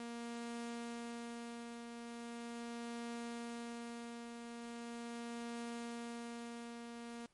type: tone with tremolo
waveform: sawtooth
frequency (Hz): 235.1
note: A#3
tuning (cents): +15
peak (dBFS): -38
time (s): 0-7.26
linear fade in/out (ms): 2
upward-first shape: triangle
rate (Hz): 0.4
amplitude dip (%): 45
effects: pink hiss -75 dBFS RMS until 7.33 s + MP3 48 kbps